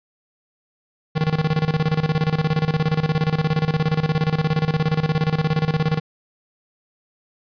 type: tone with tremolo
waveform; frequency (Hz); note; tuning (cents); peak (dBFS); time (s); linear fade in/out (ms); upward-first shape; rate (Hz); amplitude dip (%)
square; 157; D#3; +16; -16; 1.15-6; 20; square; 17; 80
effects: resampled to 11025 Hz